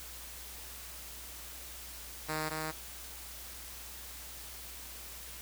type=tone pair in turn; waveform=5% pulse; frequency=155.56 / 156.64 Hz; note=D#3 / D#3; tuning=0 / +12 cents; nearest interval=unison; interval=12 cents; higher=second; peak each=-22 / -24 dBFS; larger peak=first; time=2.28-2.5 / 2.5-2.72 s; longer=neither; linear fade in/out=20 ms; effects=added 60 Hz sine -52 dBFS peak until 5.41 s + white hiss -47 dBFS RMS until 5.41 s